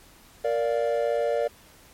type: chord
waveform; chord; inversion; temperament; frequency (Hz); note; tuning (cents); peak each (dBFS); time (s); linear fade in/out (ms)
triangle; Bb major; none; equal with one note detuned; 466.2 / 583.9 / 698.5; Bb4 / D5 / F5; 0 / -10 / 0; -24 / -23 / -29; 0.44-1.48; 10
effects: pink hiss -53 dBFS RMS until 1.93 s + MP3 64 kbps